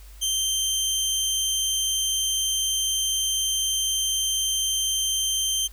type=tone; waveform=20% pulse; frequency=3136 Hz; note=G7; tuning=in tune; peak=-17 dBFS; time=0.21-5.68 s; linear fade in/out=20 ms; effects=added 50 Hz sine -42 dBFS peak until 5.72 s + white hiss -53 dBFS RMS until 5.72 s